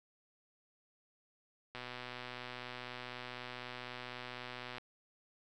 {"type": "click train", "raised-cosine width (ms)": 0.3, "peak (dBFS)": -28, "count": 377, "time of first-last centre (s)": [1.75, 4.782], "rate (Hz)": 124, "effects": []}